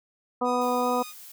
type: harmonic tone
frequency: 247.3 Hz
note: B3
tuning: 3 cents sharp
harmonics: 1 / 2 / 3 / 4 / 5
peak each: -29 / -27 / -29 / -29 / -30 dBFS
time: 0.41-1.03 s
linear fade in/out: 10 ms
type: tone with vibrato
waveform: 10% pulse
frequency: 1244.5 Hz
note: D#6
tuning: in tune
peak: -32 dBFS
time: 0.44-1.14 s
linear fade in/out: 50 ms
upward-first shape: square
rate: 2.5 Hz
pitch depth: 13 cents each way
type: noise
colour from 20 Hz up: blue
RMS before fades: -45 dBFS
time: 0.61-1.32 s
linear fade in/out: 5 ms
effects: none

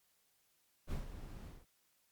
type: noise with ADSR envelope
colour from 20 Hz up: brown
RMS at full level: -38 dBFS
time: 0.87-1.66 s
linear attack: 43 ms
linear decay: 140 ms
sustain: -10 dB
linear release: 180 ms
effects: white hiss -75 dBFS RMS until 2.11 s + MP3 96 kbps

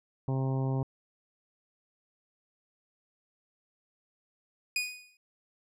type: harmonic tone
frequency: 132.9 Hz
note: C3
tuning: 27 cents sharp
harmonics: 1 / 2 / 3 / 4 / 5 / 6 / 7 / 8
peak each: -28 / -36 / -39 / -43 / -45 / -45 / -45 / -52 dBFS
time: 0.28-0.83 s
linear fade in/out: 2 ms
type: tone with exponential decay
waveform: sawtooth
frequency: 2476 Hz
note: D#7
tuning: 9 cents flat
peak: -22 dBFS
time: 4.76-5.17 s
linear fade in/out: 2 ms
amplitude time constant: 87 ms
effects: low-pass 12000 Hz 12 dB/octave

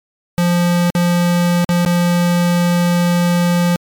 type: tone with dropouts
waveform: square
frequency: 174.61 Hz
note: F3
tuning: in tune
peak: -12 dBFS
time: 0.38-3.76 s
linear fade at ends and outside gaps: 0 ms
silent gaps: 0.902-0.951 / 1.645-1.691 / 1.85-1.861 s
effects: MP3 96 kbps

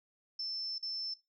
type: tone with dropouts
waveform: sine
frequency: 5310 Hz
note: E8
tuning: 12 cents sharp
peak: -35 dBFS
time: 0.39-1.14 s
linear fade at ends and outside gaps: 5 ms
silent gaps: 0.783-0.826 s
effects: noise-tail reverb RT60 0.2 s tail -18 dB re dry

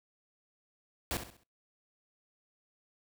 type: noise with echo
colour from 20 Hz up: pink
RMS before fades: -34 dBFS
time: 1.11-1.17 s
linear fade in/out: 0 ms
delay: 66 ms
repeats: 4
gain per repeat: -9 dB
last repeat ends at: 1.434 s
effects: noise-tail reverb RT60 0.3 s tail -25 dB re dry

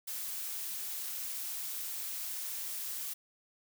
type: noise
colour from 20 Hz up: blue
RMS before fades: -39 dBFS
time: 0.07-3.14 s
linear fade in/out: 10 ms
effects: none

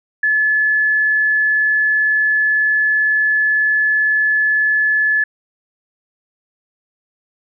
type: tone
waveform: sine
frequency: 1721 Hz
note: A6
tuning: 39 cents flat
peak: -12 dBFS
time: 0.23-5.24 s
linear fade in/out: 5 ms
effects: none

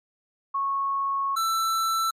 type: tone pair in turn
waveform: sine / square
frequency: 1101 / 1331 Hz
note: C#6 / E6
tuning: -12 / +16 cents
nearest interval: minor third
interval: 328 cents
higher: second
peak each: -23 dBFS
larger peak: neither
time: 0.54-1.36 / 1.36-2.11 s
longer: first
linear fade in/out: 10 ms
effects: MP3 64 kbps

